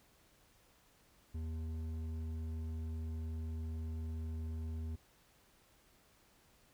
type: tone with hard clipping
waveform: sine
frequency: 80.2 Hz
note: E2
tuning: 47 cents flat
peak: -40 dBFS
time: 1.34-4.96 s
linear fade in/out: 10 ms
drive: 8 dB
effects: pink hiss -68 dBFS RMS until 6.73 s